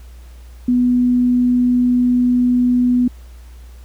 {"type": "tone", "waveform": "sine", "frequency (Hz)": 246.9, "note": "B3", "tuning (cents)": 0, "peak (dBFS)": -11, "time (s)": [0.68, 3.08], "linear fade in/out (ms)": 5, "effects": ["added 60 Hz sine -35 dBFS peak until 3.84 s", "pink hiss -51 dBFS RMS until 3.84 s"]}